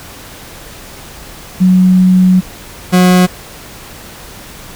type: tone pair in turn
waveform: sine / 40% pulse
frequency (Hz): 184.4 / 181.55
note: F#3 / F#3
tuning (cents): -6 / -33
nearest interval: unison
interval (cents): 27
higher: first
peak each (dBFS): -4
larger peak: neither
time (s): 1.6-2.41 / 2.92-3.27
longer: first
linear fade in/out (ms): 20
effects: pink hiss -32 dBFS RMS until 4.75 s